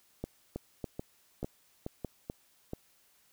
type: two click trains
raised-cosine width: 2 ms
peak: -23 / -22 dBFS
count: 6 / 4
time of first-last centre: 0.56-2.734 / 0.24-2.047 s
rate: 2.3 / 1.66 Hz
effects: white hiss -67 dBFS RMS until 3.32 s